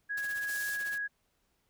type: tone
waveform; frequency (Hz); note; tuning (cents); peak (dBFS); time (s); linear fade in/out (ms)
sine; 1661.2; G#6; 0; -32; 0.09-1.08; 20
type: noise with tremolo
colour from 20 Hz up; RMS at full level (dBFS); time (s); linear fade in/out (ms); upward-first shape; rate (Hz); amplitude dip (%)
white; -44; 0.17-0.98; 5; triangle; 16; 75
type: band-pass noise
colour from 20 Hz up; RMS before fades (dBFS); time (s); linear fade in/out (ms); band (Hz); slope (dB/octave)
white; -43; 0.46-0.78; 50; 4600 to 13000; 12
effects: pink hiss -75 dBFS RMS until 1.69 s